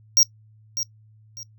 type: tone with echo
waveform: square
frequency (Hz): 5630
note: F8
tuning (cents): +13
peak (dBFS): -13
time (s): 0.17-0.23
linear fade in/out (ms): 0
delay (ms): 600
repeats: 2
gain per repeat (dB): -11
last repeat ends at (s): 1.43
effects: noise-tail reverb RT60 0.1 s tail -22 dB re dry + added 108 Hz sine -50 dBFS peak until 1.58 s